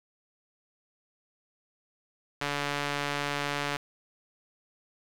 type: tone with band-pass filter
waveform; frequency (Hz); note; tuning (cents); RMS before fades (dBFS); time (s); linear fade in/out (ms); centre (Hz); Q
sawtooth; 143.9; D3; -35; -32; 2.41-3.77; 5; 2200; 0.64
effects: 8-bit